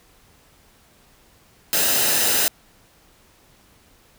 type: noise with comb filter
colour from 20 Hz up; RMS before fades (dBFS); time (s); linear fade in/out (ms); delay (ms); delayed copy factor
white; -19; 1.73-2.48; 0; 0.89; -0.5
effects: pink hiss -55 dBFS RMS until 4.18 s